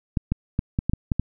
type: clicks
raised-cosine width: 5 ms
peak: -9 dBFS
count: 8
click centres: 0.172 / 0.32 / 0.591 / 0.789 / 0.896 / 0.935 / 1.118 / 1.196 s
effects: none